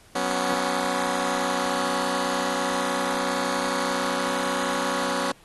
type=chord; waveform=10% pulse; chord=F# suspended fourth; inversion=none; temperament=just; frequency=185 / 246.7 / 277.5 Hz; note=F#3 / B3 / C#4; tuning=0 / -2 / +2 cents; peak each=-23 / -20 / -20 dBFS; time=0.15-5.32 s; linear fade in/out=5 ms; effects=pink hiss -54 dBFS RMS until 5.44 s + AAC 32 kbps